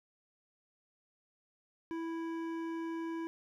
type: tone with hard clipping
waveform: sine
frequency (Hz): 329.6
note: E4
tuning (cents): 0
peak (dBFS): -38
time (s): 1.91-3.27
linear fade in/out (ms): 0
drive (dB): 12
effects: none